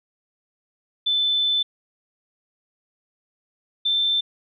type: tone pair in turn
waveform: sine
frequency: 3520 / 3553 Hz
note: A7 / A7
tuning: 0 / +16 cents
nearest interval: unison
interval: 16 cents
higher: second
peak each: -18 / -18 dBFS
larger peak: neither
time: 1.06-1.63 / 3.85-4.21 s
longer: first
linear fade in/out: 10 ms
effects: none